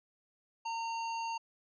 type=tone with sample-and-hold; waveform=sine; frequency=915 Hz; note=A#5; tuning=32 cents flat; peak=-34 dBFS; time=0.65-1.38 s; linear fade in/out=10 ms; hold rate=3675 Hz; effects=resampled to 16000 Hz